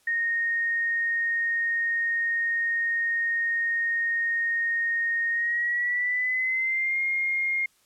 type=tone with pitch glide; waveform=sine; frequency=1855 to 2131 Hz; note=A#6 to C7; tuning=-9 to +31 cents; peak=-23 dBFS; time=0.07-7.66 s; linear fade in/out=5 ms; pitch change=+240 cents; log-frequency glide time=5.31-7 s; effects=white hiss -64 dBFS RMS until 7.85 s + low-pass 12000 Hz 12 dB/octave